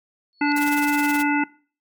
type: tone with exponential growth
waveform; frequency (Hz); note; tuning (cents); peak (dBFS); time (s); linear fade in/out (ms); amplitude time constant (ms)
sine; 4400; C#8; -14; -27; 0.33-0.52; 0; 41
type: harmonic tone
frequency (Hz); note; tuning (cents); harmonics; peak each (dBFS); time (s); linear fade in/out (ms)
291.1; D4; -15; 1 / 3 / 5 / 7 / 9; -19 / -24 / -26 / -27 / -29; 0.41-1.44; 5
type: noise with tremolo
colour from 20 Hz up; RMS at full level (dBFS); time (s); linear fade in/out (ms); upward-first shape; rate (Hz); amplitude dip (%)
white; -30; 0.56-1.23; 5; sine; 19; 75
effects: noise-tail reverb RT60 0.4 s tail -21 dB re dry + MP3 96 kbps